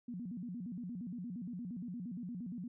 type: tone with vibrato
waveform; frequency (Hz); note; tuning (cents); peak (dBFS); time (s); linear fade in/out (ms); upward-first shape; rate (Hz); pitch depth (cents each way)
sine; 207.7; G#3; 0; -40; 0.08-2.68; 5; square; 8.6; 260
effects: none